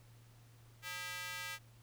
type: tone with high-pass filter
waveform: square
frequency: 180.1 Hz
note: F#3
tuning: 46 cents flat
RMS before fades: -44 dBFS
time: 0.82-1.59 s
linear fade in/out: 50 ms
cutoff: 1800 Hz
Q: 1.4
effects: added 116 Hz sine -59 dBFS peak until 1.82 s + pink hiss -67 dBFS RMS until 1.82 s